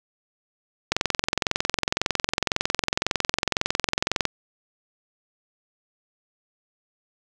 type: click train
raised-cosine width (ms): 0.2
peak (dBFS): -3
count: 74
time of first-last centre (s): 0.92-4.253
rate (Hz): 21.9
effects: none